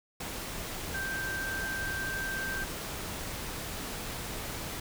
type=tone in noise; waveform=sine; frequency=1568 Hz; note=G6; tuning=in tune; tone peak=-33 dBFS; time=0.94-2.64 s; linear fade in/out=5 ms; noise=pink; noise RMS=-38 dBFS; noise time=0.2-4.8 s; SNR=+2 dB; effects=none